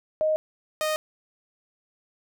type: tone pair in turn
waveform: sine / sawtooth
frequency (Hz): 622.3 / 619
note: D#5 / D#5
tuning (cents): 0 / -9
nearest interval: unison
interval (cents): 9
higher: first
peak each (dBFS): -20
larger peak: neither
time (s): 0.21-0.36 / 0.81-0.96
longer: neither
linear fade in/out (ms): 0
effects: none